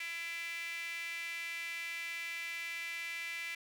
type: tone with high-pass filter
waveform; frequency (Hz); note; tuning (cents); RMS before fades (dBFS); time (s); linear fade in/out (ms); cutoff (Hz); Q
sawtooth; 335.3; E4; +30; -41; 0-3.55; 5; 2200; 7.6
effects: none